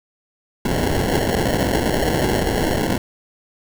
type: noise with sample-and-hold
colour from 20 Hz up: white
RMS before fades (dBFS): -19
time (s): 0.65-2.98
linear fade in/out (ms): 5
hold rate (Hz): 1225
effects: none